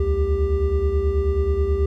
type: tone cluster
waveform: triangle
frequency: 68.7 / 78 / 394.9 Hz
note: C#2 / D#2 / G4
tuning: -15 / +5 / +13 cents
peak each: -20 dBFS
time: 0-1.86 s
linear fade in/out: 5 ms
effects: none